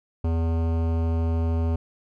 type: tone with hard clipping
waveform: sine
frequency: 82.41 Hz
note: E2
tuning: in tune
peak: -23 dBFS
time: 0.24-1.76 s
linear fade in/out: 5 ms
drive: 17 dB
effects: none